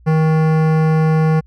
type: tone with hard clipping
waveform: sine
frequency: 157.9 Hz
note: D#3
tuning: 26 cents sharp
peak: -13 dBFS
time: 0.06-1.41 s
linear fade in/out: 20 ms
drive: 17 dB
effects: added 60 Hz sine -43 dBFS peak until 1.46 s